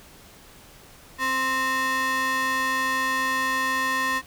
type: ring-modulated tone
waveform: square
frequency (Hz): 392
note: G4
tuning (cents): 0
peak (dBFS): -20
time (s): 1.18-4.22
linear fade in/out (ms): 50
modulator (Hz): 1440
effects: pink hiss -49 dBFS RMS until 4.26 s